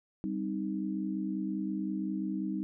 sine chord, C minor, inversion second, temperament equal, 196 / 261.6 / 311.1 Hz, G3 / C4 / Eb4, 0 / 0 / 0 cents, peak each -34 / -39 / -35 dBFS, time 0.24-2.63 s, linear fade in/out 0 ms, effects none

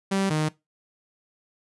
sawtooth tone pair in turn, 194.5 / 154.37 Hz, G3 / D#3, -13 / -13 cents, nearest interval major third, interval 400 cents, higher first, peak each -18 dBFS, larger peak neither, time 0.11-0.3 / 0.3-0.49 s, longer neither, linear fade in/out 10 ms, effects noise-tail reverb RT60 0.2 s tail -20 dB re dry + resampled to 24000 Hz

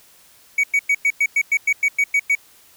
triangle tone bursts, 2252 Hz, C#7, 27 cents sharp, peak -12 dBFS, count 12, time 0.58-2.352 s, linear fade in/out 5 ms, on 56 ms, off 100 ms, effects white hiss -51 dBFS RMS until 2.76 s

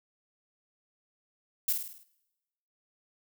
violet noise with echo, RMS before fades -27 dBFS, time 1.68-1.73 s, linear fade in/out 5 ms, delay 51 ms, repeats 6, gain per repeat -5 dB, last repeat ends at 2.036 s, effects noise-tail reverb RT60 1.0 s tail -22 dB re dry

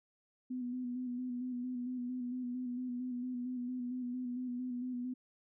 sine tone with vibrato, 248.9 Hz, B3, 14 cents sharp, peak -36 dBFS, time 0.5-5.14 s, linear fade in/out 10 ms, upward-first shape square, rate 4.4 Hz, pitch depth 29 cents each way, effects none

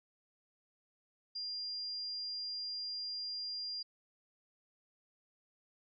sine tone, 4800 Hz, D8, 37 cents sharp, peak -38 dBFS, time 1.35-3.83 s, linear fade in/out 10 ms, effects none

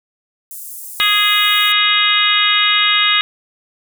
pink high-pass noise, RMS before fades -31 dBFS, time 0.51-1.72 s, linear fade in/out 0 ms, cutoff 8800 Hz, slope 24 dB/octave
harmonic tone, 415.3 Hz, G#4, in tune, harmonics 3 / 4 / 5 / 6 / 7 / 8 / 9, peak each -19 / -21 / -18 / -21 / -18 / -22 / -16 dBFS, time 1-3.21 s, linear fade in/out 0 ms
effects none

